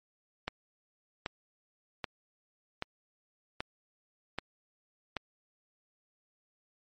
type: click train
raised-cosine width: 0.3 ms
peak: -17 dBFS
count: 7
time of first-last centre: 0.48-5.168 s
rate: 1.28 Hz
effects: MP3 48 kbps